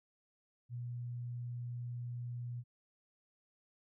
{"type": "tone", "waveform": "sine", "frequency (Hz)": 121.1, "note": "B2", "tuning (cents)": -34, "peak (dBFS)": -39, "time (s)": [0.69, 2.64], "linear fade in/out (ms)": 50, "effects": []}